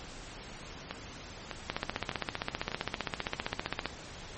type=two click trains; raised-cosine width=0.3 ms; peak=-14 / -19 dBFS; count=34 / 4; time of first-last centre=1.7-3.857 / 0.91-2.717 s; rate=15.3 / 1.66 Hz; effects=pink hiss -46 dBFS RMS until 4.37 s + MP3 32 kbps